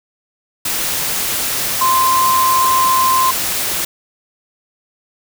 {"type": "tone in noise", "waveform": "sine", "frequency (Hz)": 1041, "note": "C6", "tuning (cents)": -9, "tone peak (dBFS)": -11, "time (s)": [1.81, 3.31], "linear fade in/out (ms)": 5, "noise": "white", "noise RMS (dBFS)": -19, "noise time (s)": [0.65, 3.85], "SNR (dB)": 5, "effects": []}